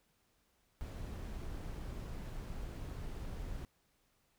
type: noise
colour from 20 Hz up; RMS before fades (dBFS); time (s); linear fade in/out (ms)
brown; -43; 0.81-3.65; 0
effects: pink hiss -75 dBFS RMS until 4.38 s